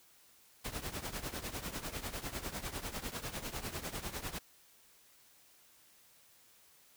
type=noise with tremolo; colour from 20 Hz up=pink; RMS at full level=-38 dBFS; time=0.64-4.39 s; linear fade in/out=10 ms; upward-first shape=triangle; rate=10 Hz; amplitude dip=85%; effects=white hiss -64 dBFS RMS until 6.96 s